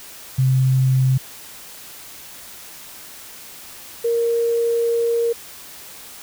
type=tone pair in turn; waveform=sine; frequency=130.81 / 466.2 Hz; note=C3 / A#4; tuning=0 / 0 cents; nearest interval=octave + minor seventh; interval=2200 cents; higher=second; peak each=-13 / -16 dBFS; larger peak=first; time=0.38-1.18 / 4.04-5.33 s; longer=second; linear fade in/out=10 ms; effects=white hiss -39 dBFS RMS until 6.22 s